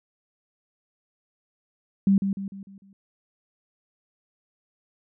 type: tone with echo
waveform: sine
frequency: 196 Hz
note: G3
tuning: in tune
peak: -15 dBFS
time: 2.07-2.18 s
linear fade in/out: 2 ms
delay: 150 ms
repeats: 5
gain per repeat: -7 dB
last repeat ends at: 2.93 s
effects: none